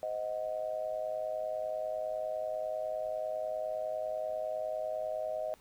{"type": "tone with amplitude modulation", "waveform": "sine", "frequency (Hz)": 626, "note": "D#5", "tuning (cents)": 10, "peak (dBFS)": -29, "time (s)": [0.03, 5.54], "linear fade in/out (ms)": 0, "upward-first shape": "sine", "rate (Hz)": 110, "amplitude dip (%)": 85, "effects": ["pink hiss -63 dBFS RMS until 5.6 s"]}